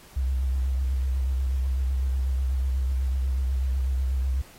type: tone with vibrato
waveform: sine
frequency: 65.41 Hz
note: C2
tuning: in tune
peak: -22 dBFS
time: 0.16-4.42 s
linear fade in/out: 10 ms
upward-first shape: sine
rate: 8.1 Hz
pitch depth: 51 cents each way
effects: pink hiss -51 dBFS RMS until 4.58 s + AAC 48 kbps